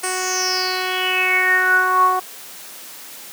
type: tone with low-pass filter sweep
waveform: 10% pulse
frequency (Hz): 370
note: F#4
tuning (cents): 0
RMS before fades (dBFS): -18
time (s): 0.03-2.2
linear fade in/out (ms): 10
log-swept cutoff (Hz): 8700 to 930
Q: 8.8
effects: white hiss -37 dBFS RMS until 3.32 s + high-pass 200 Hz 12 dB/octave